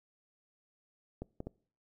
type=clicks; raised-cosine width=2 ms; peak=-26 dBFS; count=3; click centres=1.22 / 1.404 / 1.47 s; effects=noise-tail reverb RT60 0.5 s tail -24 dB re dry